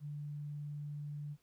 sine tone, 146.83 Hz, D3, in tune, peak -40 dBFS, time 0-1.37 s, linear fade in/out 50 ms, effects pink hiss -75 dBFS RMS until 1.42 s

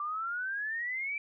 sine exponential sweep, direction up, 1167 to 2349 Hz, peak -32 dBFS, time 0-1.18 s, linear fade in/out 2 ms, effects none

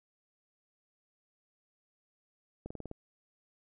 slowing click train, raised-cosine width 2 ms, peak -28 dBFS, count 6, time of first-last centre 2.66-2.914 s, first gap 45 ms, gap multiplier 1.06, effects none

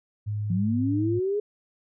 sine tone with pitch glide, 104.8 to 106.88 Hz, G#2 to A2, +16 to -50 cents, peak -26 dBFS, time 0.26-1.2 s, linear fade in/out 20 ms, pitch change +34 cents, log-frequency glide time 0.75-0.88 s
sine linear sweep, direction up, 167.6 to 422.4 Hz, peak -23 dBFS, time 0.5-1.4 s, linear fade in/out 5 ms
effects none

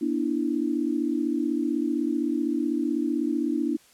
sine tone cluster, 241.7 / 294.1 / 329.9 Hz, B3 / D4 / E4, -37 / +3 / +1 cents, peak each -29 / -26 / -28 dBFS, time 0.01-3.77 s, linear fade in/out 10 ms, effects white hiss -57 dBFS RMS until 3.93 s + low-pass 11000 Hz 12 dB/octave

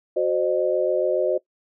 sine chord, C diminished, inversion second, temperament equal with one note detuned, 370 / 523.3 / 610.5 Hz, Gb4 / C5 / Eb5, 0 / 0 / -33 cents, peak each -23 dBFS, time 0.16-1.38 s, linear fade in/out 10 ms, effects noise-tail reverb RT60 0.1 s tail -19 dB re dry

